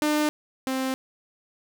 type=tone pair in turn; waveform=sawtooth; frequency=301 / 262.6 Hz; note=D4 / C4; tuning=+43 / +6 cents; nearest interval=major second; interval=237 cents; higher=first; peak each=-17 / -21 dBFS; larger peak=first; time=0.02-0.29 / 0.67-0.94 s; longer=neither; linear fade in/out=0 ms; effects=none